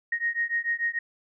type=beating tone pair; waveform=sine; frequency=1864.7 / 1871.5 Hz; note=A#6 / A#6; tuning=0 / +6 cents; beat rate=6.8 Hz; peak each=-28 dBFS; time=0.12-0.99 s; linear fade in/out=5 ms; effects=none